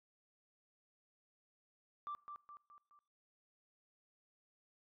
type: tone with echo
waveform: sine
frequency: 1174.7 Hz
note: D6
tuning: in tune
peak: -40 dBFS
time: 2.07-2.15 s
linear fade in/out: 0 ms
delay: 210 ms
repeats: 4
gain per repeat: -6 dB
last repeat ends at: 2.99 s
effects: noise-tail reverb RT60 0.7 s tail -24 dB re dry + tanh soft clip ceiling -37 dBFS